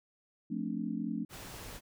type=chord; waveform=sine; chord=D minor seventh; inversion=first; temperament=just; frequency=176.2 / 220.2 / 264.3 / 293.7 Hz; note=F3 / A3 / C4 / D4; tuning=+16 / +2 / +18 / 0 cents; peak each=-40 / -36 / -40 / -39 dBFS; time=0.5-1.25 s; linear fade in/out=10 ms
type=noise; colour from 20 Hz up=pink; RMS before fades=-46 dBFS; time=1.29-1.81 s; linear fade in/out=50 ms
effects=none